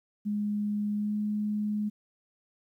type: tone with pitch glide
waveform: sine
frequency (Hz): 207.7 to 209.9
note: G#3 to G#3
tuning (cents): 0 to +19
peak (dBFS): -27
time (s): 0.25-1.9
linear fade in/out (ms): 20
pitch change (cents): +19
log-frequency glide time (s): 0.95-1.14
effects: 11-bit